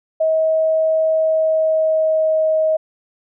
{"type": "tone with pitch glide", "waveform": "sine", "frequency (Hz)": [637, 630.8], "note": ["D#5", "D#5"], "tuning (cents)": [41, 24], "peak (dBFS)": -13, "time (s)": [0.2, 2.77], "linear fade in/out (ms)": 10, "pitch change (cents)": -17, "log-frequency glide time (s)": [1.11, 2.47], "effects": []}